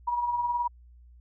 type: tone with tremolo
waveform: sine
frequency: 962 Hz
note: B5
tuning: 46 cents flat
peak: -23 dBFS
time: 0.07-0.68 s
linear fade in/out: 10 ms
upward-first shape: sine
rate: 19 Hz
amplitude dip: 50%
effects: added 60 Hz sine -50 dBFS peak until 1.2 s